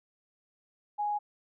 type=tone; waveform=sine; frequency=830.6 Hz; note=G#5; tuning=in tune; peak=-28 dBFS; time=0.98-1.19 s; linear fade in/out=20 ms; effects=none